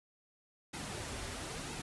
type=noise with flanger; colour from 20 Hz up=pink; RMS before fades=-42 dBFS; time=0.73-1.82 s; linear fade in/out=10 ms; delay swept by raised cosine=1.7 to 6.4 ms; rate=1 Hz; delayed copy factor=-0.5; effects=resampled to 24000 Hz